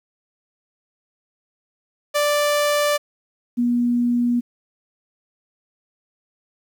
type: tone pair in turn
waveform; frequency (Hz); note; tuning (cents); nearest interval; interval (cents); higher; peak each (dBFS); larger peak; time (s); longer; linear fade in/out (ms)
sawtooth / sine; 587.3 / 241; D5 / B3; 0 / -42; octave + minor third; 1542; first; -13 / -16; first; 2.14-2.98 / 3.57-4.41; neither; 20
effects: 9-bit